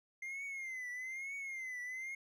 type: tone with vibrato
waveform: triangle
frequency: 2093 Hz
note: C7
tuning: in tune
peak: -39 dBFS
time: 0.22-2.15 s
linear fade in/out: 5 ms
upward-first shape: triangle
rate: 1.1 Hz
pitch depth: 120 cents each way
effects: none